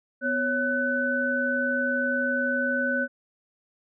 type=tone cluster; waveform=sine; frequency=249.8 / 553 / 1502 Hz; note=B3 / C#5 / F#6; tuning=+20 / -4 / +26 cents; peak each=-29 / -29 / -25 dBFS; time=0.21-3.08 s; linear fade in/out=50 ms; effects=none